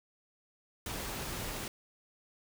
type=noise; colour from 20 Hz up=pink; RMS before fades=-39 dBFS; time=0.86-1.68 s; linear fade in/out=2 ms; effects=none